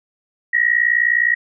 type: tone with amplitude modulation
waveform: sine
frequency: 1900 Hz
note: A#6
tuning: 33 cents sharp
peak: -9 dBFS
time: 0.53-1.35 s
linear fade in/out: 10 ms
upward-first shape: sine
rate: 59.8 Hz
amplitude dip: 90%
effects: none